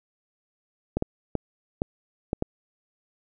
clicks, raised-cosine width 2 ms, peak -11 dBFS, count 6, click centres 0.97 / 1.024 / 1.353 / 1.819 / 2.331 / 2.424 s, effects none

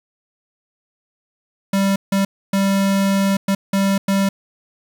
square tone bursts at uneven times, 196 Hz, G3, in tune, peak -15 dBFS, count 6, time 1.73-1.96 / 2.12-2.25 / 2.53-3.37 / 3.48-3.55 / 3.73-3.98 / 4.08-4.29 s, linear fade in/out 5 ms, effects 8-bit

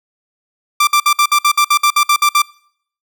sawtooth tone bursts, 1179 Hz, D6, 6 cents sharp, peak -5 dBFS, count 13, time 0.8-2.42 s, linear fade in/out 5 ms, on 72 ms, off 57 ms, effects noise-tail reverb RT60 0.6 s tail -24 dB re dry

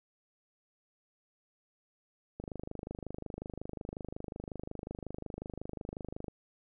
click train, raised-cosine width 2 ms, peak -26 dBFS, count 100, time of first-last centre 2.4-6.282 s, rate 25.5 Hz, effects none

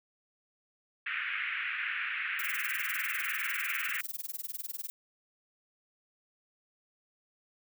white band-pass noise, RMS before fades -35 dBFS, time 1.06-4.01 s, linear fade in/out 5 ms, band 1400 to 2600 Hz, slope 48 dB/octave
violet noise with tremolo, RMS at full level -36 dBFS, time 2.39-4.9 s, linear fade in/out 0 ms, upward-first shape sine, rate 20 Hz, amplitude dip 100%
effects none

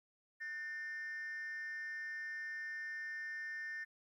sine tone with frequency modulation, 1800 Hz, A6, 39 cents sharp, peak -39 dBFS, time 0.4-3.85 s, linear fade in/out 20 ms, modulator 314 Hz, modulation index 0.34, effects tanh soft clip ceiling -39 dBFS + 13-bit

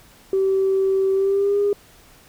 sine tone with pitch glide, 385.3 to 406.8 Hz, G4 to G#4, -30 to -36 cents, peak -15 dBFS, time 0.33-1.73 s, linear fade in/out 2 ms, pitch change +94 cents, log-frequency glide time 1.13-1.59 s, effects tanh soft clip ceiling -11 dBFS + pink hiss -50 dBFS RMS until 2.28 s

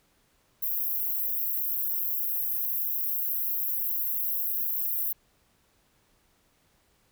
pink high-pass noise, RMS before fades -29 dBFS, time 0.62-5.13 s, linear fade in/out 10 ms, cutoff 12000 Hz, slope 96 dB/octave, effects pink hiss -67 dBFS RMS until 7.11 s

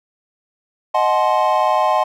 triangle chord, D# diminished seventh, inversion none, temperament equal with one note detuned, 622.3 / 740 / 860.4 / 1046.5 Hz, D#5 / F#5 / A5 / C6, 0 / 0 / -39 / 0 cents, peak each -17 dBFS, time 0.94-2.04 s, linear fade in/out 10 ms, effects none

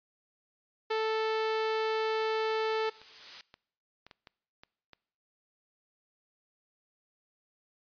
sawtooth tone, 440 Hz, A4, in tune, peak -24 dBFS, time 0.9-2.9 s, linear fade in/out 10 ms
blue noise with exponential growth, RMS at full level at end -37 dBFS, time 1.7-3.41 s, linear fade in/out 1 ms, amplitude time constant 370 ms
clicks, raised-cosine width 0.2 ms, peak -32 dBFS, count 11, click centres 2.221 / 2.513 / 2.724 / 2.878 / 3.016 / 3.541 / 4.066 / 4.112 / 4.272 / 4.635 / 4.933 s
effects noise-tail reverb RT60 0.7 s tail -23 dB re dry + resampled to 11025 Hz

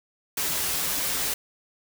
white noise with comb filter, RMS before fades -27 dBFS, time 0.37-1.34 s, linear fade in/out 5 ms, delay 8.7 ms, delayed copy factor -0.55, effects none

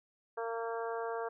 harmonic tone, 229.3 Hz, A#3, 28 cents flat, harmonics 2 / 3 / 4 / 5 / 6 / 7, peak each -37 / -41 / -43 / -45 / -47 / -48 dBFS, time 0.37-1.29 s, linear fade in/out 10 ms, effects none

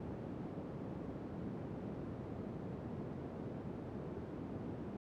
white band-pass noise, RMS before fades -45 dBFS, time 0-4.97 s, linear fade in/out 5 ms, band 100 to 300 Hz, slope 12 dB/octave, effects none

